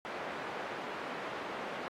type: band-pass noise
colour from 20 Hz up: pink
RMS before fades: -41 dBFS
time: 0.05-1.88 s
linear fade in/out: 0 ms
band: 390 to 1900 Hz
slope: 12 dB/octave
effects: AAC 48 kbps